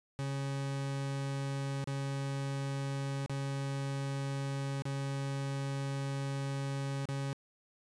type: tone with dropouts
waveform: 40% pulse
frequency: 137.9 Hz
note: C#3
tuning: 9 cents flat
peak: -33 dBFS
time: 0.19-7.33 s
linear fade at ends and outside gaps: 0 ms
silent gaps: 1.842-1.874 / 3.261-3.296 / 4.821-4.854 / 7.055-7.088 s
effects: resampled to 22050 Hz